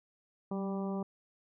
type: harmonic tone with a mistuned harmonic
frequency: 196 Hz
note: G3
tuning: in tune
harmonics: 1 / 2 / 3 / 4 / 5 / 6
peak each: -34 / -40 / -44 / -46 / -48 / -50 dBFS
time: 0.51-1.03 s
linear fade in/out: 5 ms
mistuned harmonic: 1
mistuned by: -30 cents
effects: none